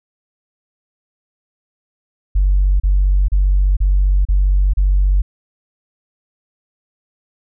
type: tone bursts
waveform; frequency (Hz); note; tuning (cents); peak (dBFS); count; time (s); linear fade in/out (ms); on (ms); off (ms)
sine; 47.61; G1; -50; -9; 6; 2.35-5.22; 10; 450; 34
effects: tanh soft clip ceiling -6 dBFS